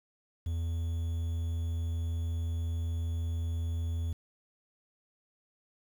triangle tone with quantisation, 83.3 Hz, E2, 19 cents sharp, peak -28 dBFS, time 0.46-4.13 s, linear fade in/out 5 ms, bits 9, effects none

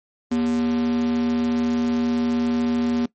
square tone with high-pass filter, 80 Hz, D#2, 49 cents sharp, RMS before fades -21 dBFS, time 0.31-3.06 s, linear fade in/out 5 ms, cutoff 260 Hz, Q 9.4, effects noise-tail reverb RT60 0.1 s tail -19 dB re dry + MP3 32 kbps

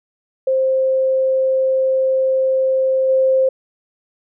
sine tone with level steps, 526 Hz, C5, 9 cents sharp, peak -13 / -11 dBFS, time 0.47-3.49 s, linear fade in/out 5 ms, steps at 3.08 s, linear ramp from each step 20 ms, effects none

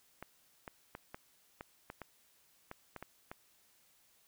clicks, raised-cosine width 0.5 ms, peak -29 dBFS, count 11, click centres 0.226 / 0.678 / 0.951 / 1.145 / 1.609 / 1.901 / 2.017 / 2.714 / 2.963 / 3.026 / 3.315 s, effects white hiss -69 dBFS RMS until 4.27 s

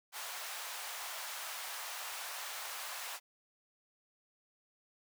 pink high-pass noise, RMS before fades -43 dBFS, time 0.12-3.2 s, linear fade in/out 50 ms, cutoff 740 Hz, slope 24 dB/octave, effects none

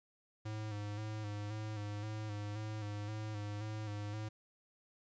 square tone with vibrato, 105.7 Hz, G#2, 31 cents sharp, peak -40 dBFS, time 0.45-4.29 s, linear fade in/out 10 ms, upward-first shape square, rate 1.9 Hz, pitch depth 36 cents each way, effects resampled to 16000 Hz + 12-bit

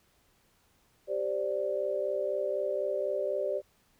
sine chord, G suspended fourth, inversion none, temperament equal, 392 / 523.3 / 587.3 Hz, G4 / C5 / D5, 0 / 0 / 0 cents, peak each -34 / -34 / -31 dBFS, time 1.07-3.62 s, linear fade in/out 50 ms, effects pink hiss -68 dBFS RMS until 3.99 s

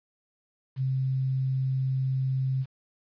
sine tone with quantisation, 132 Hz, C3, 16 cents sharp, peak -24 dBFS, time 0.76-2.66 s, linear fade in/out 50 ms, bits 9, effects resampled to 11025 Hz

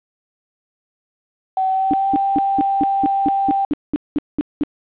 sine tone with pitch glide, 760 to 786.3 Hz, F#5 to G5, +46 to +5 cents, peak -15 dBFS, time 1.57-3.65 s, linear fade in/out 2 ms, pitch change +59 cents, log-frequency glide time 1.7-2.13 s
sine tone bursts, 293.7 Hz, D4, in tune, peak -14 dBFS, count 13, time 1.91-4.635 s, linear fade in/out 0 ms, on 25 ms, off 200 ms
effects resampled to 8000 Hz + 8-bit

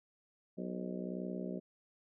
harmonic tone with a mistuned harmonic, 61.74 Hz, B1, in tune, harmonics 3 / 4 / 5 / 6 / 7 / 8 / 9 / 10, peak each -41 / -44 / -49 / -45 / -50 / -52 / -51 / -49 dBFS, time 0.57-1.6 s, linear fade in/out 20 ms, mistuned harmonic 9, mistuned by -54 cents, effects none

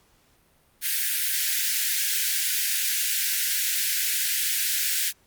white high-pass noise, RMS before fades -25 dBFS, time 0.81-5.13 s, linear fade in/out 50 ms, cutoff 1500 Hz, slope 96 dB/octave, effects pink hiss -62 dBFS RMS until 5.26 s + Opus 48 kbps

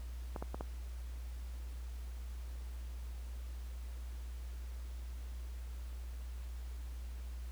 clicks, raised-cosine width 1 ms, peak -26 dBFS, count 4, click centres 0.362 / 0.425 / 0.545 / 0.609 s, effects added 60 Hz sine -41 dBFS peak until 7.51 s + pink hiss -60 dBFS RMS until 7.51 s

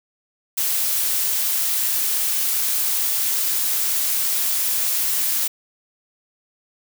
blue noise, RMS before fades -21 dBFS, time 0.57-5.48 s, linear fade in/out 10 ms, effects none

